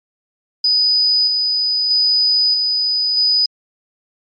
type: tone with tremolo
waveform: sine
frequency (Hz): 4978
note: D#8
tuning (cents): 0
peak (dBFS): -11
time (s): 0.64-3.46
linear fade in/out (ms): 5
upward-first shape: square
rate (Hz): 0.79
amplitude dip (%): 30
effects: MP3 32 kbps